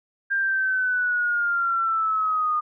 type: linear sweep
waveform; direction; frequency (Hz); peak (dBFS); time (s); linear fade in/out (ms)
sine; down; 1600 to 1219; -20; 0.3-2.61; 20
effects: none